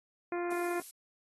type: harmonic tone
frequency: 349.2 Hz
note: F4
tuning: in tune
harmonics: 1 / 2 / 3 / 4 / 5 / 6 / 7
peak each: -33 / -39 / -43 / -45 / -47 / -49 / -50 dBFS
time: 0.32-0.8 s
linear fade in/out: 2 ms
type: noise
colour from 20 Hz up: violet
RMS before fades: -44 dBFS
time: 0.5-0.91 s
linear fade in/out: 10 ms
effects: AAC 32 kbps